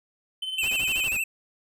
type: tone with tremolo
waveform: triangle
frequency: 3063 Hz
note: G7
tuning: 41 cents flat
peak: -25 dBFS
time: 0.42-1.07 s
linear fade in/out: 5 ms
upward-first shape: triangle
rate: 19 Hz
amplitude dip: 60%
type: tone with vibrato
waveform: square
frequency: 2600 Hz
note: E7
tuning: 24 cents flat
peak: -25 dBFS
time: 0.58-1.24 s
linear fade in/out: 5 ms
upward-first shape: triangle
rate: 13 Hz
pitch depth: 98 cents each way
type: noise bursts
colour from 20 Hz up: pink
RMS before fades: -39 dBFS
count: 7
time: 0.63-1.168 s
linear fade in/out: 2 ms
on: 52 ms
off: 29 ms
effects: none